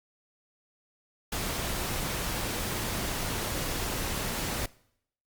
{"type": "noise", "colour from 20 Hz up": "pink", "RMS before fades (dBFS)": -32, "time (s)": [1.32, 4.66], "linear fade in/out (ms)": 5, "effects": ["noise-tail reverb RT60 0.7 s tail -22 dB re dry", "Opus 48 kbps"]}